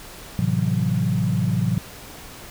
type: chord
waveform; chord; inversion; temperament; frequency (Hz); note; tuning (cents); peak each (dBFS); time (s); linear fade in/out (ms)
sine; F# half-diminished seventh; first; equal; 110 / 130.81 / 164.81 / 185; A2 / C3 / E3 / F#3; 0 / 0 / 0 / 0; -24; 0.39-1.78; 0
effects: pink hiss -40 dBFS RMS until 2.5 s